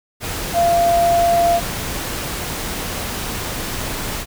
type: tone in noise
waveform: sine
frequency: 687 Hz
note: F5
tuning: 29 cents flat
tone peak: -12 dBFS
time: 0.53-1.61 s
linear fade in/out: 50 ms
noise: pink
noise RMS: -25 dBFS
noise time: 0.2-4.26 s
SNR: +10 dB
effects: none